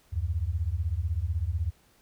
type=beating tone pair; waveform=sine; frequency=75.1 / 91.1 Hz; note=D2 / F#2; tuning=+39 / -26 cents; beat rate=16 Hz; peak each=-29 dBFS; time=0.12-1.71 s; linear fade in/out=20 ms; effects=pink hiss -63 dBFS RMS until 2.01 s